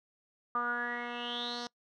10% pulse tone with low-pass filter sweep, 240.5 Hz, B3, 46 cents flat, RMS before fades -36 dBFS, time 0.55-1.67 s, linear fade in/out 2 ms, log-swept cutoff 1200 to 5000 Hz, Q 9.8, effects noise-tail reverb RT60 0.1 s tail -24 dB re dry

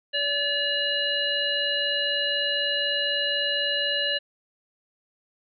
harmonic tone, 574 Hz, D5, 40 cents flat, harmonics 1 / 3 / 5 / 7, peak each -31 / -29 / -26 / -29 dBFS, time 0.13-4.19 s, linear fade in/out 20 ms, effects none

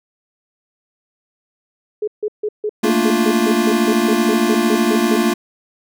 sine tone bursts, 422.7 Hz, G#4, 31 cents sharp, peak -17 dBFS, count 16, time 2.02-5.166 s, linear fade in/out 5 ms, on 56 ms, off 150 ms
square chord, Bb major seventh, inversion third, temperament equal, 220 / 233.1 / 293.7 / 349.2 Hz, A3 / Bb3 / D4 / F4, 0 / 0 / 0 / 0 cents, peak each -20 / -19 / -23 / -19 dBFS, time 2.83-5.34 s, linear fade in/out 10 ms
effects none

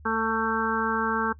harmonic tone, 223.3 Hz, A3, 26 cents sharp, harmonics 1 / 2 / 4 / 5 / 6 / 7, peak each -30 / -30 / -30 / -30 / -30 / -30 dBFS, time 0.05-1.33 s, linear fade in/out 10 ms, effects noise-tail reverb RT60 0.1 s tail -20 dB re dry + added 75 Hz sine -45 dBFS peak until 1.39 s

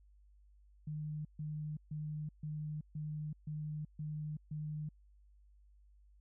sine tone bursts, 152 Hz, D#3, 40 cents flat, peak -38 dBFS, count 8, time 0.87-4.89 s, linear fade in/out 5 ms, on 380 ms, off 140 ms, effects added 50 Hz sine -61 dBFS peak until 6.2 s

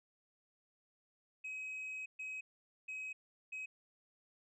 sine tone bursts at uneven times, 2540 Hz, D#7, 35 cents sharp, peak -39 dBFS, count 4, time 1.44-2.06 / 2.19-2.41 / 2.88-3.13 / 3.52-3.66 s, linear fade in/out 10 ms, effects tanh soft clip ceiling -40 dBFS

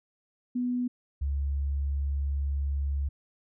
sine tone pair in turn, 246.9 / 70.03 Hz, B3 / C#2, 0 / +18 cents, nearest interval octave + minor seventh, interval 2182 cents, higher first, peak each -26 / -26 dBFS, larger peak neither, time 0.55-0.88 / 1.21-3.09 s, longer second, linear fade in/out 10 ms, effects none

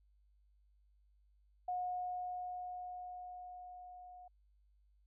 sine tone with level ramp, 724 Hz, F#5, 38 cents flat, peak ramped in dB -35 to -52 dBFS, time 1.68-4.28 s, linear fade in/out 5 ms, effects added 50 Hz sine -67 dBFS peak until 5.06 s

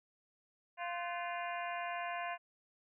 harmonic tone with a mistuned harmonic, 347.8 Hz, F4, 7 cents flat, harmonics 2 / 3 / 4 / 5 / 6 / 7 / 8, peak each -40 / -43 / -48 / -47 / -49 / -49 / -51 dBFS, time 0.77-2.38 s, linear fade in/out 50 ms, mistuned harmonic 4, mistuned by +150 cents, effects none

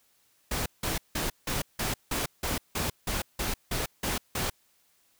pink noise bursts, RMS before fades -30 dBFS, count 13, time 0.51-4.5 s, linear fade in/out 5 ms, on 150 ms, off 170 ms, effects white hiss -67 dBFS RMS until 5.19 s

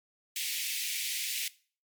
pink high-pass noise, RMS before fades -34 dBFS, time 0.36-1.48 s, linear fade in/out 2 ms, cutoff 2100 Hz, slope 48 dB/octave, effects noise-tail reverb RT60 0.4 s tail -19 dB re dry + MP3 96 kbps

